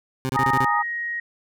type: tone bursts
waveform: 20% pulse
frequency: 131.3 Hz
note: C3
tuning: 6 cents sharp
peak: -18 dBFS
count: 6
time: 0.25-0.649 s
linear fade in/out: 0 ms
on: 44 ms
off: 27 ms
type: chord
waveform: sine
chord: Ab suspended second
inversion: none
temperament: equal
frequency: 830.6 / 932.3 / 1244.5 Hz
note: Ab5 / Bb5 / Eb6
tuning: 0 / 0 / 0 cents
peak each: -24 / -24 / -22 dBFS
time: 0.34-0.83 s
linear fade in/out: 20 ms
type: tone with pitch glide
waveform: sine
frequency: 1856 to 1883 Hz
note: A#6 to A#6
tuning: -8 to +17 cents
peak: -25 dBFS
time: 0.37-1.2 s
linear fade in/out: 5 ms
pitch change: +25 cents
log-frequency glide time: 0.67-0.79 s
effects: none